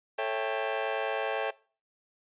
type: chord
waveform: sawtooth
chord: A dominant seventh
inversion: none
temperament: just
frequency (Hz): 440 / 550 / 660 / 792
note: A4 / C#5 / E5 / G5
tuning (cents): 0 / -14 / +2 / +18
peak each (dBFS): -30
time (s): 0.18-1.51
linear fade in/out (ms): 10
effects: noise-tail reverb RT60 0.4 s tail -22 dB re dry + resampled to 8000 Hz